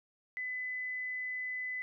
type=tone; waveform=sine; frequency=2008 Hz; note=B6; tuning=28 cents sharp; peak=-35 dBFS; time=0.37-1.82 s; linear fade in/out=0 ms; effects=none